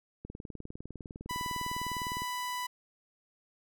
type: click train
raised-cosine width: 3 ms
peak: -29 dBFS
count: 40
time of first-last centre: 0.25-2.22 s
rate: 19.8 Hz
type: tone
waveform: sawtooth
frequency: 992 Hz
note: B5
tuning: 7 cents sharp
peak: -30 dBFS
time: 1.29-2.67 s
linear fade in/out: 10 ms
effects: none